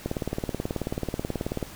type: click train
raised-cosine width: 2 ms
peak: -14 dBFS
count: 30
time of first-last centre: 0.06-1.628 s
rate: 18.5 Hz
effects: pink hiss -44 dBFS RMS until 1.75 s